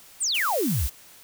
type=exponential sweep; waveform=sine; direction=down; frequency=9730 to 51 Hz; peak=-22 dBFS; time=0.2-0.88 s; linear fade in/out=20 ms
type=noise; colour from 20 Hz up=blue; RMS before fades=-32 dBFS; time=0.34-0.9 s; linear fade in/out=10 ms
effects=white hiss -50 dBFS RMS until 1.23 s